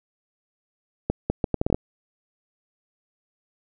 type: accelerating click train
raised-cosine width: 2 ms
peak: -8 dBFS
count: 9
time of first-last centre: 1.1-1.745 s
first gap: 200 ms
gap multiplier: 0.71
effects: none